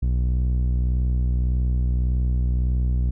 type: tone with low-pass filter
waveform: sawtooth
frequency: 61.74 Hz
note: B1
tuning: in tune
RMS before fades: -21 dBFS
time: 0.02-3.11 s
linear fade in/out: 10 ms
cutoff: 140 Hz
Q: 0.56
effects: none